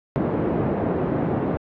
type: band-pass noise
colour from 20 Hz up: white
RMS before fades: -23 dBFS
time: 0.16-1.57 s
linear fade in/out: 0 ms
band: 120 to 390 Hz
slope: 12 dB/octave
effects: low-pass 2000 Hz 12 dB/octave + AAC 32 kbps